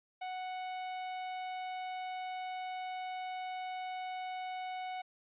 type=tone; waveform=45% pulse; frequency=740 Hz; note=F#5; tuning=in tune; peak=-38 dBFS; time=0.21-5.02 s; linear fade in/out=10 ms; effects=resampled to 8000 Hz